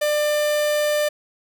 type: tone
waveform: 45% pulse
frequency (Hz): 596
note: D5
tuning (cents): +25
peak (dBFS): -18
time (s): 0.01-1.09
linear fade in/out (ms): 10
effects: none